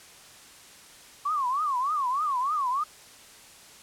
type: tone with vibrato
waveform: sine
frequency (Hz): 1108.7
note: C#6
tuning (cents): 0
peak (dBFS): -24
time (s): 1.25-2.84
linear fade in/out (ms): 10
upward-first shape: triangle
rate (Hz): 3.3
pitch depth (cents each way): 250
effects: white hiss -50 dBFS RMS until 3.82 s + low-pass 10000 Hz 12 dB/octave